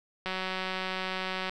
click train, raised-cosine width 0.3 ms, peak -17 dBFS, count 232, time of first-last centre 0.26-1.495 s, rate 187 Hz, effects none

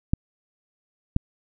clicks, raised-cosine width 5 ms, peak -7 dBFS, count 2, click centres 0.135 / 1.164 s, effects none

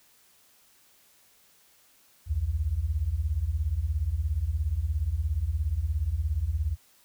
sine beating tone pair, 65.1 / 82.1 Hz, C2 / E2, -8 / -6 cents, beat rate 17 Hz, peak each -29 / -27 dBFS, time 2.26-6.77 s, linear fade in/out 50 ms, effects white hiss -61 dBFS RMS until 7.04 s

